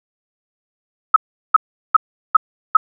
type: tone bursts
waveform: sine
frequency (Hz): 1287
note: E6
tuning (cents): -42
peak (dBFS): -3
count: 5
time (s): 1.14-2.77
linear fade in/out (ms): 5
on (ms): 22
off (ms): 380
effects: none